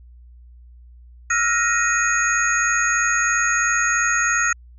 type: tone cluster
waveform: sine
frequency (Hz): 1322 / 1425 / 1876 / 2484 / 6640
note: E6 / F6 / A#6 / D#7 / G#8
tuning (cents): +5 / +34 / +11 / -3 / -1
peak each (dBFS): -25 / -22 / -21 / -27 / -23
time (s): 1.3-4.53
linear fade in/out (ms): 5
effects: added 60 Hz sine -42 dBFS peak until 4.78 s